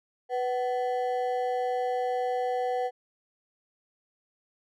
triangle ring-modulated tone, 624 Hz, D#5, 5 cents sharp, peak -21 dBFS, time 0.29-2.91 s, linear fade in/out 50 ms, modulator 129 Hz, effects none

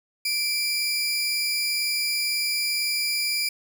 sawtooth tone pair together, 2349 / 4929 Hz, D7 / D#8, 0 / -17 cents, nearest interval octave + minor second, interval 1283 cents, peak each -23 / -23 dBFS, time 0.25-3.49 s, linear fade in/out 5 ms, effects none

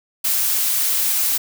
blue noise, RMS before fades -19 dBFS, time 0.24-1.38 s, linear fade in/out 10 ms, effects none

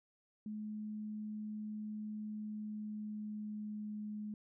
sine tone with pitch glide, 212.9 to 210.9 Hz, G#3 to G#3, +43 to +27 cents, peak -40 dBFS, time 0.46-4.34 s, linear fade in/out 2 ms, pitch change -16 cents, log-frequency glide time 2.27-3.97 s, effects none

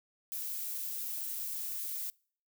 violet noise, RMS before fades -38 dBFS, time 0.32-2.1 s, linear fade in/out 0 ms, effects noise-tail reverb RT60 0.5 s tail -26 dB re dry

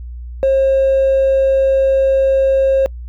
sine tone with hard clipping, 537 Hz, C5, 45 cents sharp, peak -10 dBFS, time 0.43-2.86 s, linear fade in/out 0 ms, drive 1 dB, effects noise-tail reverb RT60 0.1 s tail -26 dB re dry + added 60 Hz sine -26 dBFS peak until 3.08 s

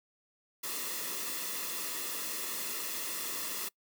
white noise with comb filter, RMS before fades -37 dBFS, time 0.63-3.69 s, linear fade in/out 10 ms, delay 1.3 ms, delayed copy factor -0.6, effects noise-tail reverb RT60 0.1 s tail -24 dB re dry + high-pass 200 Hz 12 dB/octave

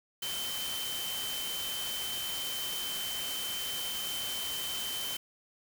sine tone in noise, 3083 Hz, G7, 29 cents flat, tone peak -36 dBFS, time 0.22-5.17 s, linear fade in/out 5 ms, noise white, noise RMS -38 dBFS, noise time 0.22-5.17 s, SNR -1 dB, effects none

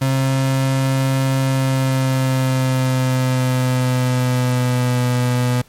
35% pulse tone with pitch glide, 133.6 to 123.94 Hz, C3 to B2, +36 to +7 cents, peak -13 dBFS, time 0.01-5.62 s, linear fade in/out 10 ms, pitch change -129 cents, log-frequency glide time 1.4-5.05 s, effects pink hiss -51 dBFS RMS until 5.68 s + MP3 64 kbps

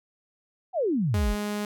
sine exponential sweep, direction down, 791 to 36.71 Hz, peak -22 dBFS, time 0.73-1.36 s, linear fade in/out 50 ms
sawtooth tone, 207.7 Hz, G#3, in tune, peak -24 dBFS, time 1.14-1.65 s, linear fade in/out 2 ms
effects none

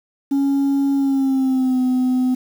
sine tone with pitch glide, 277.3 to 254.3 Hz, C#4 to C4, +1 to -49 cents, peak -12 dBFS, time 0.31-2.35 s, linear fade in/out 10 ms, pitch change -150 cents, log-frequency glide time 0.94-1.8 s, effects tanh soft clip ceiling -14 dBFS + 7-bit

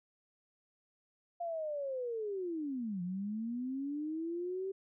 sine linear two-way sweep, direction down then up, 698.5 to 173.5 to 390.4 Hz, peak -35 dBFS, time 1.4-4.72 s, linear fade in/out 10 ms, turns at 3.02 s, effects none

